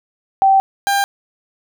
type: tone pair in turn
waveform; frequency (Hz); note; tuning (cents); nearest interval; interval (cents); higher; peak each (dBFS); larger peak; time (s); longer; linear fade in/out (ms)
sine / 30% pulse; 776 / 797.8; G5 / G5; -18 / +30; unison; 48; second; -8 / -11; first; 0.42-0.6 / 0.87-1.04; first; 0
effects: none